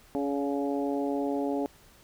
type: harmonic tone with a mistuned harmonic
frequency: 140.6 Hz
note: C#3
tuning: 25 cents sharp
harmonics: 2 / 3 / 4 / 5 / 6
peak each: -29 / -33 / -35 / -37 / -39 dBFS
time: 0.15-1.66 s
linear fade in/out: 0 ms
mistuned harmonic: 4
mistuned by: +16 cents
effects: pink hiss -57 dBFS RMS until 2.03 s